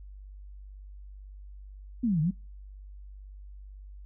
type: exponential two-way sweep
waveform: sine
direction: down then up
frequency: 256.3 to 146.83 to 196.2 Hz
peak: -23 dBFS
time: 2.03-2.31 s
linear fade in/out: 10 ms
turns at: 2.21 s
effects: noise-tail reverb RT60 0.3 s tail -26 dB re dry + added 49 Hz sine -43 dBFS peak until 4.05 s